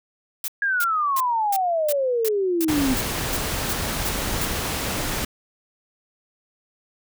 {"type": "noise bursts", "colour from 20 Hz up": "blue", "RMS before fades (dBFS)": -27, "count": 12, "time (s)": [0.44, 4.452], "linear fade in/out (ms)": 2, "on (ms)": 41, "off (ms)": 320}
{"type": "exponential sweep", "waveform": "sine", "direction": "down", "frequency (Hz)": [1661.2, 254.2], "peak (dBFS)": -19, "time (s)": [0.62, 2.94], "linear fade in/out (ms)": 2}
{"type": "noise", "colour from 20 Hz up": "pink", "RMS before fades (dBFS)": -26, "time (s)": [2.68, 5.25], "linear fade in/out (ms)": 5}
{"effects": []}